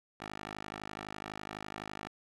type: tone with band-pass filter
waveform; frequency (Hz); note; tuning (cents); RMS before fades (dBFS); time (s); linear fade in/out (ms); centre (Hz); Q
10% pulse; 51.91; G#1; 0; -44; 0.2-2.08; 5; 1500; 0.57
effects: none